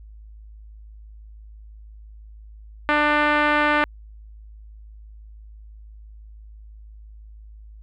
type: tone with low-pass filter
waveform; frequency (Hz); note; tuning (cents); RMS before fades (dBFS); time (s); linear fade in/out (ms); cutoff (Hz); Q
5% pulse; 297.4; D4; +22; -19; 2.89-3.84; 0; 1700; 1.2
effects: added 53 Hz sine -40 dBFS peak until 7.82 s